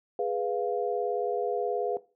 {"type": "chord", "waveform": "sine", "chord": "F diminished", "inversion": "first", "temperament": "equal", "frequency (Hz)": [415.3, 493.9, 698.5], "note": ["Ab4", "Cb5", "F5"], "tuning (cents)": [0, 0, 0], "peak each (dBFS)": [-30, -30, -32], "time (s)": [0.19, 1.97], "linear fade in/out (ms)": 2, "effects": ["noise-tail reverb RT60 0.3 s tail -17 dB re dry"]}